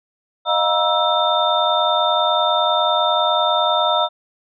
sine tone cluster, 617 / 707 / 953 / 1319 / 3613 Hz, D#5 / F5 / A#5 / E6 / A7, -15 / +21 / +38 / +1 / +45 cents, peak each -21 dBFS, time 0.45-4.09 s, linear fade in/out 50 ms, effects none

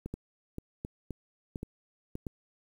two click trains, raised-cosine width 3 ms, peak -24 / -23 dBFS, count 5 / 4, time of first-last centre 0.06-2.154 / 0.14-2.268 s, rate 1.91 / 1.41 Hz, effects 9-bit

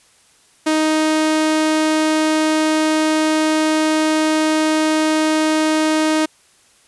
sawtooth tone, 312 Hz, D#4, 5 cents sharp, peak -10 dBFS, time 0.66-6.26 s, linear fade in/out 10 ms, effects white hiss -53 dBFS RMS until 6.87 s + resampled to 24000 Hz

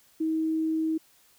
sine tone, 318.6 Hz, D#4, 41 cents sharp, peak -24 dBFS, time 0.2-0.98 s, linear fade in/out 10 ms, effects white hiss -61 dBFS RMS until 1.38 s

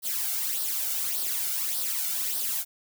blue noise with flanger, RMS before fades -29 dBFS, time 0.02-2.65 s, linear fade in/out 50 ms, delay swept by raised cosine 0.21 to 1.41 ms, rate 1.7 Hz, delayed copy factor +0.65, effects none

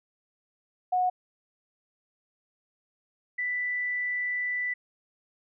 sine tone pair in turn, 731 / 1979.9 Hz, F#5 / B6, -21 / +4 cents, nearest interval octave + perfect fourth, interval 1725 cents, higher second, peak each -22 / -27 dBFS, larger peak first, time 0.92-1.1 / 3.38-4.74 s, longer second, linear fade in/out 10 ms, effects none

